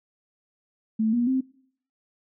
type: tone with pitch steps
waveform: sine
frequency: 220 / 239.9 / 261.6 Hz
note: A3 / A#3 / C4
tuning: 0 / +50 / 0 cents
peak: -20 dBFS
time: 0.99-1.41 s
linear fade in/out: 10 ms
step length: 140 ms
effects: noise-tail reverb RT60 0.6 s tail -22 dB re dry